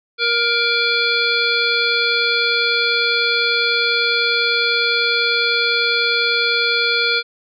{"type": "harmonic tone with a mistuned harmonic", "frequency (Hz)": 470, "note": "A#4", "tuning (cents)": 14, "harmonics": [1, 3, 5, 7, 9, 10], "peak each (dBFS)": [-24, -20, -20, -22, -22, -26], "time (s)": [0.18, 7.23], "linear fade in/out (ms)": 50, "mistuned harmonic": 7, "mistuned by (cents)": 64, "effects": []}